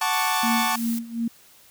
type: chord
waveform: sawtooth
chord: D major seventh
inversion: first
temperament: equal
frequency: 740 / 880 / 1108.7 / 1174.7 Hz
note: F#5 / A5 / C#6 / D6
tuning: 0 / 0 / 0 / 0 cents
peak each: -24 / -21 / -23 / -26 dBFS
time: 0.01-0.76 s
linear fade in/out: 5 ms
type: noise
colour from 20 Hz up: blue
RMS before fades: -35 dBFS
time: 0.13-0.99 s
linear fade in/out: 5 ms
type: tone with tremolo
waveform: sine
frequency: 231.5 Hz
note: A#3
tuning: 12 cents flat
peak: -21 dBFS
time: 0.43-1.28 s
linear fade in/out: 5 ms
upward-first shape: sine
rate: 2.7 Hz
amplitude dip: 85%
effects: white hiss -53 dBFS RMS until 1.7 s